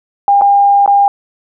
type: tone with dropouts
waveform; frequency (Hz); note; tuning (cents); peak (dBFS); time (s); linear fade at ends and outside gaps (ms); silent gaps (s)
sine; 804; G5; +44; -5; 0.28-1.08; 1; 0.412-0.419 / 0.861-0.877
effects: none